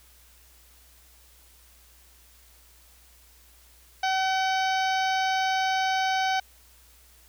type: harmonic tone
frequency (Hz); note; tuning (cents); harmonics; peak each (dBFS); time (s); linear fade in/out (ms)
760; F#5; +46; 1 / 2 / 3 / 4 / 5 / 6 / 7 / 8; -24 / -30 / -34 / -36 / -38 / -40 / -41 / -42; 4.03-6.4; 5
effects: added 60 Hz sine -57 dBFS peak until 7.28 s + white hiss -57 dBFS RMS until 7.28 s